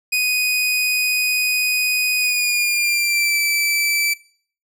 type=tone with pitch glide; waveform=sawtooth; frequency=2489 to 2322 Hz; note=D#7 to D7; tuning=0 to -20 cents; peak=-13 dBFS; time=0.12-4.14 s; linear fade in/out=10 ms; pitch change=-120 cents; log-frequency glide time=2.17-3.39 s; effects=noise-tail reverb RT60 0.5 s tail -20 dB re dry